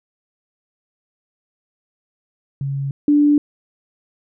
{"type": "tone pair in turn", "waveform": "sine", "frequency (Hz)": [138.3, 293], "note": ["C#3", "D4"], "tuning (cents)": [-4, -4], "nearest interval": "octave + minor second", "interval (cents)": 1300, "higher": "second", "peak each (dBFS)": [-20, -10], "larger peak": "second", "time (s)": [[2.61, 2.91], [3.08, 3.38]], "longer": "neither", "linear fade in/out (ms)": 2, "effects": []}